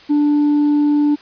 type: tone with tanh clipping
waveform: sine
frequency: 293.8 Hz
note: D4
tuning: 1 cent sharp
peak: -12 dBFS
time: 0.09-1.16 s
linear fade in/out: 20 ms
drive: 2 dB
effects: white hiss -43 dBFS RMS until 1.21 s + resampled to 11025 Hz